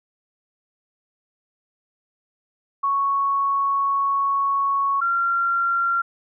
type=tone pair in turn; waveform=sine; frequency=1108.7 / 1376.8 Hz; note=C#6 / F6; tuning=0 / -25 cents; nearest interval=major third; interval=375 cents; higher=second; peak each=-18 dBFS; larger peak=neither; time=2.83-5.01 / 5.01-6.02 s; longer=first; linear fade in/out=10 ms; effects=none